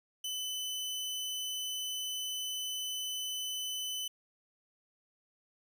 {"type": "tone", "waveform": "sawtooth", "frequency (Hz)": 3016, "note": "F#7", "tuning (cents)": 32, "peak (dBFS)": -32, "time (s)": [0.24, 4.08], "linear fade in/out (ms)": 5, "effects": ["12-bit"]}